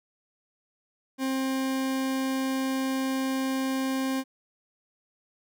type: tone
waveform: 40% pulse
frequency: 265 Hz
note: C4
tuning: 22 cents sharp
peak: -25 dBFS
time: 1.18-4.24 s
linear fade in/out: 50 ms
effects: none